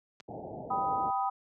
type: clicks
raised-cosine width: 0.2 ms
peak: -31 dBFS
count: 2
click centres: 0.201 / 0.206 s
type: low-pass noise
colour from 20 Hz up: white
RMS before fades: -41 dBFS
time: 0.28-1.11 s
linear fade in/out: 10 ms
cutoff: 820 Hz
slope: 96 dB/octave
type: chord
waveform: sine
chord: G augmented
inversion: none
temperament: equal with one note detuned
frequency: 784 / 987.8 / 1253.2 Hz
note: G5 / B5 / D#6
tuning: 0 / 0 / +12 cents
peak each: -30 / -33 / -34 dBFS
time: 0.7-1.3 s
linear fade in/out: 10 ms
effects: high-pass 100 Hz 12 dB/octave